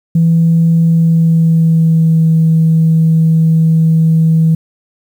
sine tone with pitch glide, 165.4 to 161.53 Hz, E3 to E3, +6 to -35 cents, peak -5 dBFS, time 0.15-4.55 s, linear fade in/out 5 ms, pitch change -41 cents, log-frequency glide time 0.8-2.28 s, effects tanh soft clip ceiling -2 dBFS + 7-bit

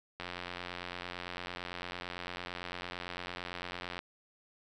click train, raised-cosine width 0.3 ms, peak -23 dBFS, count 338, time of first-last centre 0.2-3.991 s, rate 88.9 Hz, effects none

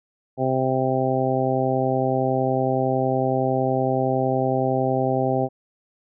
harmonic tone, 130.81 Hz, C3, in tune, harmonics 1 / 2 / 3 / 4 / 5 / 6, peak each -26 / -26 / -26 / -26 / -26 / -26 dBFS, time 0.37-5.49 s, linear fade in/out 50 ms, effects none

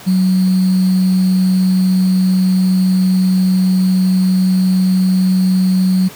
sine tone with sample-and-hold, 186 Hz, F#3, 9 cents sharp, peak -9 dBFS, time 0.06-6.09 s, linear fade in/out 20 ms, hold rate 4410 Hz, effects pink hiss -35 dBFS RMS until 6.15 s + high-pass 100 Hz 12 dB/octave

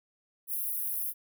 white high-pass noise, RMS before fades -33 dBFS, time 0.47-1.14 s, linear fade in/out 50 ms, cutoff 10000 Hz, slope 96 dB/octave, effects none

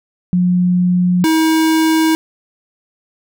sine / square tone pair in turn, 179.3 / 319.5 Hz, F3 / D#4, +46 / +46 cents, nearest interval minor seventh, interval 1000 cents, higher second, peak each -10 / -11 dBFS, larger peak first, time 0.33-1.24 / 1.24-2.15 s, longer neither, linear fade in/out 0 ms, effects none

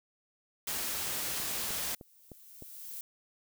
white noise, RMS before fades -35 dBFS, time 0.67-1.95 s, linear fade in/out 5 ms
violet noise with exponential growth, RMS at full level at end -41 dBFS, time 1.35-3.01 s, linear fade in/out 1 ms, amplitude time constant 360 ms
click train, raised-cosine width 2 ms, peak -33 dBFS, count 5, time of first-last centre 1.4-2.623 s, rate 3.27 Hz
effects none

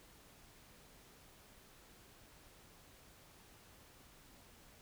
silence, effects pink hiss -62 dBFS RMS until 4.81 s

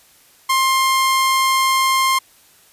sawtooth tone, 1058 Hz, C6, 19 cents sharp, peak -10 dBFS, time 0.49-2.19 s, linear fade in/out 10 ms, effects white hiss -51 dBFS RMS until 2.72 s + resampled to 32000 Hz

